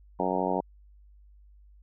harmonic tone, 92.5 Hz, F#2, in tune, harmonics 2 / 3 / 4 / 5 / 6 / 7 / 8 / 9 / 10, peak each -34 / -34 / -34 / -34 / -34 / -34 / -34 / -34 / -34 dBFS, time 0.19-0.61 s, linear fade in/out 10 ms, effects added 50 Hz sine -52 dBFS peak until 1.82 s

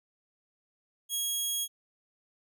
15% pulse tone, 3300 Hz, G#7, 12 cents flat, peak -22 dBFS, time 1.09-1.68 s, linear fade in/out 50 ms, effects none

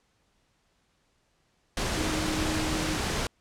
sine tone in noise, 312.9 Hz, D#4, 10 cents sharp, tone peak -31 dBFS, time 1.97-2.96 s, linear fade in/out 2 ms, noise pink, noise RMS -29 dBFS, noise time 1.77-3.27 s, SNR -5 dB, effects pink hiss -70 dBFS RMS until 3.4 s + low-pass 8000 Hz 12 dB/octave

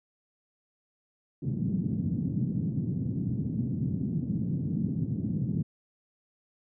pink band-pass noise, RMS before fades -30 dBFS, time 1.42-5.63 s, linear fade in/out 10 ms, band 120 to 230 Hz, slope 24 dB/octave, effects none

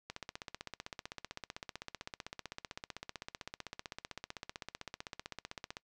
click train, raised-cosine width 0.2 ms, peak -24 dBFS, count 90, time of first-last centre 0.1-5.769 s, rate 15.7 Hz, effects noise-tail reverb RT60 0.1 s tail -23 dB re dry

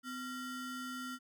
square ring-modulated tone, 816 Hz, G#5, 31 cents flat, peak -38 dBFS, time 0.03-1.19 s, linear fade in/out 50 ms, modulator 562 Hz, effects none

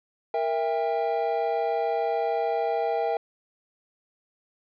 triangle chord, E diminished, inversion second, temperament equal with one note detuned, 466.2 / 659.3 / 799.1 Hz, Bb4 / E5 / G5, 0 / 0 / +33 cents, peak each -26 dBFS, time 0.34-3.17 s, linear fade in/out 2 ms, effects resampled to 11025 Hz

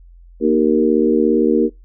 harmonic tone with a mistuned harmonic, 77.4 Hz, D#2, 9 cents flat, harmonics 3 / 4 / 5 / 6, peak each -17 / -17 / -17 / -17 dBFS, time 0.4-1.7 s, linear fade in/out 50 ms, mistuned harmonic 3, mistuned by +27 cents, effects noise-tail reverb RT60 0.2 s tail -24 dB re dry + added 43 Hz sine -40 dBFS peak until 1.84 s

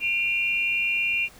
sine tone pair together, 2400 / 2762 Hz, D7 / F7, +37 / -20 cents, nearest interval major second, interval 243 cents, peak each -24 / -25 dBFS, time 0-1.29 s, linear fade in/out 50 ms, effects pink hiss -50 dBFS RMS until 1.39 s

